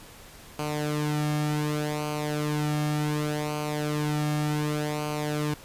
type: tone with flanger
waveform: sawtooth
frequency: 150 Hz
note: D3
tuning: 37 cents sharp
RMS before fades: -28 dBFS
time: 0.59-5.54 s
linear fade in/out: 0 ms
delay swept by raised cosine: 0.55 to 2.05 ms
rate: 0.67 Hz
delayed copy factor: -0.65
effects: pink hiss -48 dBFS RMS until 5.64 s + resampled to 32000 Hz